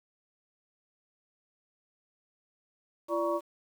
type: tone cluster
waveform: sine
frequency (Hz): 339.9 / 585 / 945 / 1119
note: F4 / D5 / A#5 / C#6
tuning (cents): -47 / -7 / +23 / +16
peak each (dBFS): -32 / -30 / -37 / -34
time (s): 3.08-3.41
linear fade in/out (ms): 50
effects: 9-bit